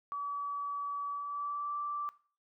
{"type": "tone with pitch glide", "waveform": "sine", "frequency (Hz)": [1144, 1168.7], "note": ["D6", "D6"], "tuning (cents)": [-46, -9], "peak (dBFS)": -34, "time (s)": [0.12, 2.09], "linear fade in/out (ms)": 0, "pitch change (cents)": 37, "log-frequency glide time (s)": [1.09, 1.78], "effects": ["noise-tail reverb RT60 0.4 s tail -17 dB re dry"]}